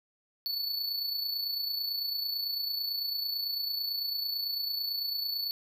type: tone with amplitude modulation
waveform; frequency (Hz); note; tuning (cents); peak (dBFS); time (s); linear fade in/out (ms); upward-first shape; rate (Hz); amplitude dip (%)
square; 4451; C#8; +6; -29; 0.46-5.51; 0; sine; 29; 50
effects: none